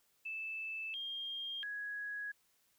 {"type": "tone with pitch steps", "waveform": "sine", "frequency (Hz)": [2632, 3215, 1667], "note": ["E7", "G7", "G#6"], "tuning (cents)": [-3, 43, 6], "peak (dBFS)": -39, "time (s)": [0.25, 2.32], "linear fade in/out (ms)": 10, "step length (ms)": 690, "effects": ["white hiss -74 dBFS RMS until 2.78 s"]}